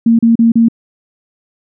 sine tone bursts, 230 Hz, A#3, 23 cents flat, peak -5 dBFS, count 4, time 0.06-0.685 s, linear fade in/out 5 ms, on 130 ms, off 35 ms, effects none

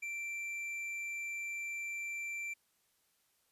sine tone with tanh clipping, 2349 Hz, D7, in tune, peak -39 dBFS, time 0.02-2.54 s, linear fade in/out 10 ms, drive 7 dB, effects white hiss -75 dBFS RMS until 3.51 s + resampled to 32000 Hz

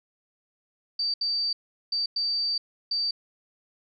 sine tone bursts at uneven times, 4633 Hz, D8, 24 cents flat, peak -24 dBFS, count 5, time 0.99-1.14 / 1.21-1.53 / 1.92-2.06 / 2.16-2.58 / 2.91-3.11 s, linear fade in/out 5 ms, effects none

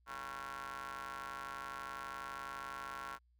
sawtooth ring-modulated tone, 132.2 Hz, C3, 18 cents sharp, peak -36 dBFS, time 0.06-3.19 s, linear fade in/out 50 ms, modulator 1230 Hz, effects added 60 Hz sine -68 dBFS peak until 3.39 s

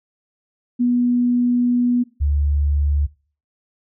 sine tone pair in turn, 244 / 72.36 Hz, B3 / D2, -21 / -25 cents, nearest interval octave + major sixth, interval 2104 cents, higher first, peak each -14 / -15 dBFS, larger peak first, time 0.79-2.04 / 2.2-3.07 s, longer first, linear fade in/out 20 ms, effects noise-tail reverb RT60 0.4 s tail -21 dB re dry

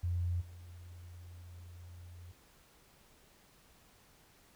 sine tone with level steps, 87.6 Hz, F2, 6 cents sharp, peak -31 / -48 dBFS, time 0.03-2.32 s, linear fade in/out 10 ms, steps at 0.4 s, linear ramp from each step 20 ms, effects pink hiss -64 dBFS RMS until 4.55 s

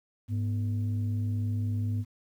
sine tone pair together, 103.1 / 245.2 Hz, G#2 / B3, -12 / -12 cents, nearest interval octave + minor third, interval 1500 cents, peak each -26 / -35 dBFS, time 0.28-2.05 s, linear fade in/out 50 ms, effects tanh soft clip ceiling -22 dBFS + 10-bit

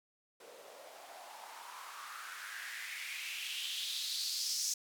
blue noise with band-pass filter sweep, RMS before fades -42 dBFS, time 0.4-4.74 s, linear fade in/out 5 ms, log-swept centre 460 to 5800 Hz, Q 3.9, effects none

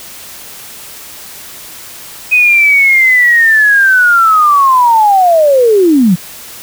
sine linear sweep, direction down, 2521 to 162.8 Hz, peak -4 dBFS, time 2.31-6.16 s, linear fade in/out 20 ms, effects white hiss -30 dBFS RMS until 6.62 s

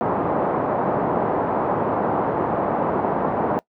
white low-pass noise, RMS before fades -21 dBFS, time 0.01-3.59 s, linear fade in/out 0 ms, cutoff 960 Hz, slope 24 dB/octave, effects noise-tail reverb RT60 0.1 s tail -22 dB re dry + high-pass 150 Hz 12 dB/octave

